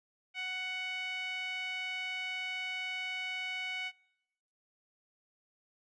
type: tone with band-pass filter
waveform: sawtooth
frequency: 743 Hz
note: F#5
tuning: 7 cents sharp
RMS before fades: -38 dBFS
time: 0.34-3.92 s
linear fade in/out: 50 ms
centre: 2500 Hz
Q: 8.9
effects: noise-tail reverb RT60 0.9 s tail -26 dB re dry + resampled to 22050 Hz